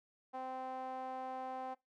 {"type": "tone with band-pass filter", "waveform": "sawtooth", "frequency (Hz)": 259.4, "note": "C4", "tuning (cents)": -15, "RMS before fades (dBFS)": -43, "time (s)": [0.33, 1.75], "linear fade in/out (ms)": 20, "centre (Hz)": 790, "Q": 3.6, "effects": ["noise-tail reverb RT60 0.2 s tail -22 dB re dry"]}